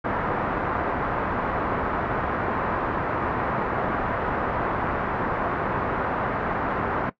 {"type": "low-pass noise", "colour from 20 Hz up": "white", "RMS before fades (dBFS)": -26, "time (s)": [0.04, 7.1], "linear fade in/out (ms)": 10, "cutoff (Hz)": 1400, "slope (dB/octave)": 24, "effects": ["noise-tail reverb RT60 0.1 s tail -17 dB re dry"]}